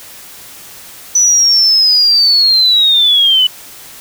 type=linear sweep; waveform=sine; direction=down; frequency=5980 to 2960 Hz; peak=-6 dBFS; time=1.15-3.47 s; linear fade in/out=5 ms; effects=white hiss -34 dBFS RMS until 4 s